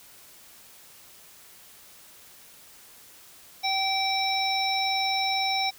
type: harmonic tone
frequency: 773 Hz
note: G5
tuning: 24 cents flat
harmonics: 1 / 3 / 5 / 7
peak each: -27 / -30 / -30 / -30 dBFS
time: 3.63-5.71 s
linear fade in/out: 20 ms
effects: white hiss -51 dBFS RMS until 5.78 s